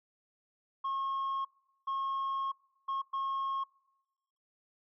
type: tone bursts at uneven times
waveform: sine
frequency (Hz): 1084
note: C#6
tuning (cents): -39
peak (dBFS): -29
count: 4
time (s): 0.84-1.45 / 1.87-2.52 / 2.88-3.02 / 3.13-3.64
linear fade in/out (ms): 10
effects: noise-tail reverb RT60 1.0 s tail -23 dB re dry + tanh soft clip ceiling -30 dBFS